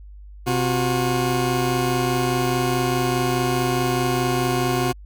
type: tone pair together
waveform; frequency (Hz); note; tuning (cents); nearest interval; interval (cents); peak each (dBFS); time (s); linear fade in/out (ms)
20% pulse; 128.5 / 360.7; C3 / F#4; -31 / -44; octave + tritone; 1787; -17; 0.46-4.93; 20
effects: added 50 Hz sine -38 dBFS peak until 5.05 s